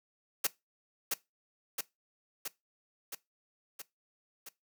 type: noise with echo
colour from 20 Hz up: white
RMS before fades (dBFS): -29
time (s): 0.44-0.47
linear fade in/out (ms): 5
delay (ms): 670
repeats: 6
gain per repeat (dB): -3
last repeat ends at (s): 4.49
effects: noise-tail reverb RT60 0.2 s tail -20 dB re dry + high-pass 200 Hz 12 dB/octave